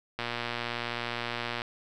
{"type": "click train", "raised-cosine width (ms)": 0.3, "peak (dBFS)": -16, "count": 171, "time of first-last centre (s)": [0.19, 1.619], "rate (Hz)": 119, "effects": []}